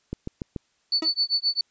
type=click train; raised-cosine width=3 ms; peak=-17 dBFS; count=4; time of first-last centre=0.13-0.562 s; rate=6.94 Hz
type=tone with tremolo; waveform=sine; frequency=4478 Hz; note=C#8; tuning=17 cents sharp; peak=-18 dBFS; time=0.92-1.61 s; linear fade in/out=2 ms; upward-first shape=sine; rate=7.6 Hz; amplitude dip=100%
type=tone with exponential decay; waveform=40% pulse; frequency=320 Hz; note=D#4; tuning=49 cents sharp; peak=-23 dBFS; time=1.02-1.12 s; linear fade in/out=5 ms; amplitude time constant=20 ms
effects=white hiss -68 dBFS RMS until 1.7 s + resampled to 16000 Hz